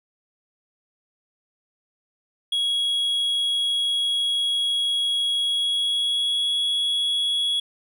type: tone with pitch glide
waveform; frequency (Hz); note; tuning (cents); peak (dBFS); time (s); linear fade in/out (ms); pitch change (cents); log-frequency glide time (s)
triangle; 3322 to 3351; G#7 to G#7; 0 to +15; -19; 2.52-7.6; 5; +15; 5.36-6.54
effects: none